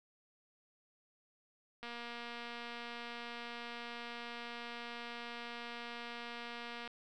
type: click train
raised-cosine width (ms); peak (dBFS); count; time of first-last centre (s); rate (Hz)
0.3; -30; 1197; 1.83-6.876; 237
effects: none

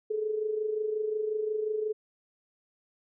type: tone with amplitude modulation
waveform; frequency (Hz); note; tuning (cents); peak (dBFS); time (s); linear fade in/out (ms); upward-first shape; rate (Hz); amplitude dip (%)
sine; 429.6; A4; -41; -25; 0.1-1.93; 10; sine; 25.6; 60
effects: none

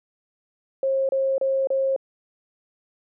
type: tone bursts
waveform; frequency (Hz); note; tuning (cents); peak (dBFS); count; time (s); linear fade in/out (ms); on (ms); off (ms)
sine; 537; C5; +45; -19; 4; 0.83-1.963; 2; 260; 31
effects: none

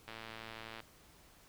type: click train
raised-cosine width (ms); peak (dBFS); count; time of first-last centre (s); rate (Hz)
0.3; -30; 82; 0.08-0.803; 112
effects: pink hiss -62 dBFS RMS until 1.48 s

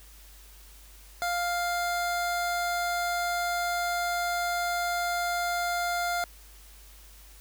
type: tone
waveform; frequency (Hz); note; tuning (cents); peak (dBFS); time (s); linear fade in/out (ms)
25% pulse; 700; F5; +4; -23; 1.22-6.24; 0
effects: added 50 Hz sine -50 dBFS peak until 7.4 s + white hiss -54 dBFS RMS until 7.4 s

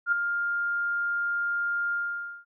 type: tone with ADSR envelope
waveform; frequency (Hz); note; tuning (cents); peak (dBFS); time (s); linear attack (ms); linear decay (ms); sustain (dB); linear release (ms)
sine; 1404; F6; +9; -18; 0.06-2.45; 63; 5; -7; 520
effects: none

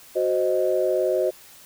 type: chord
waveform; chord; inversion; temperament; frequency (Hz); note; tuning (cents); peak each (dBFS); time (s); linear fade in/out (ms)
sine; C diminished; second; equal; 370 / 523.3 / 622.3; Gb4 / C5 / Eb5; 0 / 0 / 0; -23; 0.15-1.31; 20
effects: tanh soft clip ceiling -9 dBFS + white hiss -48 dBFS RMS until 1.65 s

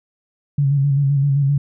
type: tone with vibrato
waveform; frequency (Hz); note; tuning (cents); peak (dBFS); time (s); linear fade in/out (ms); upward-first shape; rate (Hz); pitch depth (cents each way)
sine; 140.1; C#3; +19; -13; 0.58-1.58; 5; square; 7.7; 39
effects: none

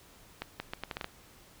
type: accelerating click train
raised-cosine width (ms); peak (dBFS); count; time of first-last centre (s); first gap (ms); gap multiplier
0.3; -19; 8; 0.42-1.044; 180; 0.75
effects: pink hiss -57 dBFS RMS until 1.6 s

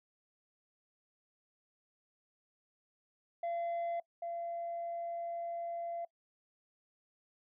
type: tone pair in turn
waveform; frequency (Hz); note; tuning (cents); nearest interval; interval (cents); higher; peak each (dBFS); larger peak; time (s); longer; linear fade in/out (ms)
sine; 683 / 683; F5 / F5; -39 / -39; unison; 0; neither; -31 / -36; first; 3.43-4 / 4.22-6.05; second; 5
effects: noise-tail reverb RT60 0.1 s tail -22 dB re dry + tanh soft clip ceiling -33 dBFS

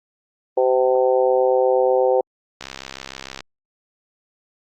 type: harmonic tone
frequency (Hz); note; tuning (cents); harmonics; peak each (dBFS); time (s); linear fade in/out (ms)
128.3; C3; -34; 3 / 4 / 5 / 6 / 7; -20 / -16 / -28 / -23 / -29; 0.57-2.21; 5
type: click train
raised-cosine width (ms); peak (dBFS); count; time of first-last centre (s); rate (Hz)
0.2; -14; 54; 2.61-3.406; 66.6
effects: Opus 24 kbps

